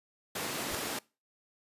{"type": "high-pass noise", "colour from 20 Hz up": "pink", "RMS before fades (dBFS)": -36, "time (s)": [0.35, 0.99], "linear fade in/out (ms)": 5, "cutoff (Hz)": 220, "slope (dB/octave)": 12}
{"type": "noise with exponential growth", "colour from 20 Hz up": "pink", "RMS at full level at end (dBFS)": -31, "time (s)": [0.67, 0.75], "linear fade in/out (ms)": 1, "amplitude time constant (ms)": 16}
{"effects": ["noise-tail reverb RT60 0.3 s tail -23 dB re dry", "resampled to 32000 Hz"]}